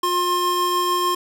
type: tone pair together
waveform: square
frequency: 356.4 / 1062.5 Hz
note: F4 / C6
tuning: +35 / +26 cents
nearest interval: octave + perfect fifth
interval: 1891 cents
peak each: -25 / -20 dBFS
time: 0.03-1.15 s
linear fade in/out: 5 ms
effects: none